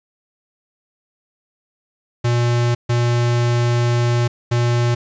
square tone bursts at uneven times, 119.8 Hz, A#2, 48 cents sharp, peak -15 dBFS, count 3, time 2.24-2.75 / 2.89-4.28 / 4.51-4.95 s, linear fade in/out 10 ms, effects resampled to 16000 Hz + 8-bit

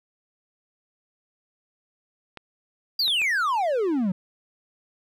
clicks, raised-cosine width 0.3 ms, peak -22 dBFS, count 3, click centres 2.373 / 3.079 / 3.217 s
triangle exponential sweep, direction down, 4846 to 175.9 Hz, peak -19 dBFS, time 2.99-4.12 s, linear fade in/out 5 ms
effects none

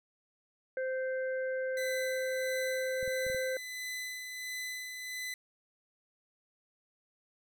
harmonic tone, 520 Hz, C5, 11 cents flat, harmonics 1 / 3 / 4, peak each -32 / -40 / -51 dBFS, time 0.77-3.57 s, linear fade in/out 2 ms
sawtooth tone with tremolo, 2009 Hz, B6, 29 cents sharp, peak -33 dBFS, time 1.77-5.34 s, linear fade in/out 2 ms, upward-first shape sine, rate 1.5 Hz, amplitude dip 40%
clicks, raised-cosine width 5 ms, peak -36 dBFS, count 5, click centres 3.029 / 3.078 / 3.266 / 3.3 / 3.347 s
effects none

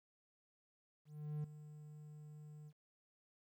triangle tone with ADSR envelope, 150.4 Hz, D3, 42 cents sharp, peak -36 dBFS, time 1.05-2.73 s, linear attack 390 ms, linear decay 5 ms, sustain -14 dB, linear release 58 ms, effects 13-bit

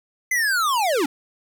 square linear sweep, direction down, 2064 to 256.1 Hz, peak -19 dBFS, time 0.31-1.06 s, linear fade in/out 5 ms, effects 10-bit

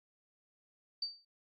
sine tone with exponential decay, 4618 Hz, D8, 30 cents flat, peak -31 dBFS, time 1.02-1.25 s, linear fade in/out 5 ms, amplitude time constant 48 ms, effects noise-tail reverb RT60 0.2 s tail -21 dB re dry + AAC 32 kbps

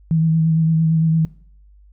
sine tone with vibrato, 161 Hz, E3, 41 cents flat, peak -13 dBFS, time 0.11-1.25 s, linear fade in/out 0 ms, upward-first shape sine, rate 8.8 Hz, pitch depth 25 cents each way, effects noise-tail reverb RT60 0.6 s tail -21 dB re dry + added 50 Hz sine -45 dBFS peak until 1.92 s

